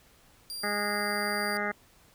sawtooth tone, 4760 Hz, D8, 22 cents sharp, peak -33 dBFS, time 0.5-1.57 s, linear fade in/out 0 ms
harmonic tone, 206.3 Hz, G#3, 11 cents flat, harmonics 1 / 2 / 3 / 4 / 6 / 7 / 8 / 9 / 10, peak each -37 / -37 / -37 / -37 / -37 / -37 / -37 / -37 / -37 dBFS, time 0.63-1.72 s, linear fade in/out 10 ms
effects pink hiss -60 dBFS RMS until 2.14 s

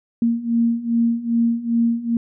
sine beating tone pair, 231.2 / 233.7 Hz, A#3 / A#3, -14 / +5 cents, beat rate 2.5 Hz, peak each -21 / -18 dBFS, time 0.22-2.17 s, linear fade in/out 2 ms, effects none

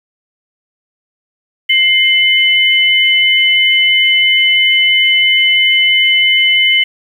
sine tone pair together, 2100 / 3003 Hz, C7 / F#7, +6 / +25 cents, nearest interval tritone, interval 619 cents, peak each -10 dBFS, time 1.69-6.84 s, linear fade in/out 10 ms, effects 7-bit

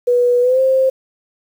sine tone with pitch glide, 488.5 to 526.6 Hz, B4 to C5, -19 to +11 cents, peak -10 dBFS, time 0.07-0.9 s, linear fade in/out 10 ms, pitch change +130 cents, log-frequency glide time 0.41-0.6 s, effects 7-bit

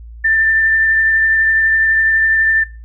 sine tone with vibrato, 1782 Hz, A6, 22 cents sharp, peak -10 dBFS, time 0.24-2.64 s, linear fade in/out 10 ms, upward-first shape sine, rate 12 Hz, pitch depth 10 cents each way, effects noise-tail reverb RT60 0.3 s tail -21 dB re dry + added 57 Hz sine -31 dBFS peak until 2.84 s

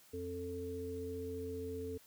harmonic tone, 88.5 Hz, F2, 23 cents sharp, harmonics 1 / 3 / 5, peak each -46 / -46 / -41 dBFS, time 0.13-1.98 s, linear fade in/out 10 ms, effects white hiss -63 dBFS RMS until 2.06 s

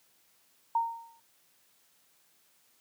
sine tone with exponential decay, 922 Hz, A#5, 19 cents flat, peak -22 dBFS, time 0.75-1.2 s, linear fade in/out 5 ms, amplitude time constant 96 ms, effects white hiss -67 dBFS RMS until 2.8 s + high-pass 100 Hz 12 dB/octave

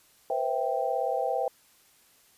sine chord, C major seventh, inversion third, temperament equal with one note detuned, 485.7 / 523.3 / 659.3 / 784 Hz, B4 / C5 / E5 / G5, -29 / 0 / 0 / 0 cents, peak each -33 / -31 / -31 / -30 dBFS, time 0.3-1.48 s, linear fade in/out 2 ms, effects white hiss -61 dBFS RMS until 2.37 s + resampled to 32000 Hz

